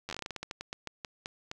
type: slowing click train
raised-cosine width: 0.2 ms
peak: -20 dBFS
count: 19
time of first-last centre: 0.09-1.514 s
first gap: 10 ms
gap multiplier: 1.21
effects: none